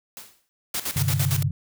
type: noise with exponential decay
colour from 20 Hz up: white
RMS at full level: -37 dBFS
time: 0.17-0.49 s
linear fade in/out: 0 ms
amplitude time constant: 69 ms
type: noise with tremolo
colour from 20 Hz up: white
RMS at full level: -27 dBFS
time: 0.74-1.43 s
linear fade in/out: 5 ms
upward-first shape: square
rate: 8.8 Hz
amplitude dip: 75%
type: chord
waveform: sine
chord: G suspended fourth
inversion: none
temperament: equal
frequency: 98 / 130.81 / 146.83 Hz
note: G2 / C3 / D3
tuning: 0 / 0 / 0 cents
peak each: -25 dBFS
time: 0.96-1.51 s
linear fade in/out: 5 ms
effects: none